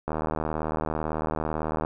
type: click train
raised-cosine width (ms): 1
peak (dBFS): -14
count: 139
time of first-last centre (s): 0.08-1.849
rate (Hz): 78
effects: none